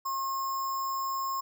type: tone with sample-and-hold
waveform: sine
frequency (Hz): 1076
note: C6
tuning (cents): +48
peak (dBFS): -29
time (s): 0.05-1.41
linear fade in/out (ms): 10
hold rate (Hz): 6300
effects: none